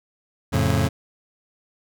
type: chord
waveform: 30% pulse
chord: F augmented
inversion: none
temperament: just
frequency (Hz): 87.31 / 109.13 / 136.42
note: F2 / A2 / C#3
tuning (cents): 0 / -14 / -27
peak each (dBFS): -20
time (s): 0.52-0.89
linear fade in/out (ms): 20
effects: none